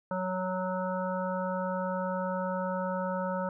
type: harmonic tone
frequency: 185 Hz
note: F#3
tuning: in tune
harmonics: 1 / 3 / 5 / 7 / 8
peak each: -34 / -33 / -36 / -39 / -43 dBFS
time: 0.11-3.49 s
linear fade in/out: 2 ms
effects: none